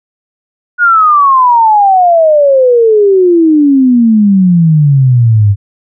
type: exponential sweep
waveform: sine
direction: down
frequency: 1459 to 98 Hz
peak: -3 dBFS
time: 0.78-5.56 s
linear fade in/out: 50 ms
effects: none